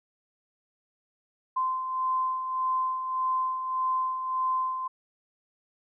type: beating tone pair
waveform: sine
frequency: 1034 / 1035.7 Hz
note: C6 / C6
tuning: -21 / -18 cents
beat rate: 1.7 Hz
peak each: -35 / -26 dBFS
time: 1.56-4.88 s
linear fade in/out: 10 ms
effects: none